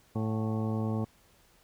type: harmonic tone with a mistuned harmonic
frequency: 110 Hz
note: A2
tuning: in tune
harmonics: 1 / 2 / 3 / 4 / 5 / 6 / 7 / 8 / 10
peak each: -31 / -32 / -40 / -40 / -43 / -48 / -46 / -47 / -47 dBFS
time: 0.15-1.05 s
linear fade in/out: 10 ms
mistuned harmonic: 6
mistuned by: +100 cents
effects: pink hiss -63 dBFS RMS until 1.63 s